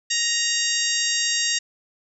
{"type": "harmonic tone", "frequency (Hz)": 936, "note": "A#5", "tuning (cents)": 7, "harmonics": [2, 3, 4, 5, 6, 7, 8], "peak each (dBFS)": [-28, -28, -28, -28, -28, -28, -28], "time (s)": [0.1, 1.59], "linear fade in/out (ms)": 10, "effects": []}